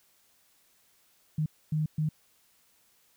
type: tone bursts at uneven times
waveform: sine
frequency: 154.3 Hz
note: D#3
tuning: 14 cents flat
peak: -25 dBFS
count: 3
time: 1.38-1.46 / 1.72-1.86 / 1.98-2.09 s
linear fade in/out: 5 ms
effects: white hiss -66 dBFS RMS until 3.16 s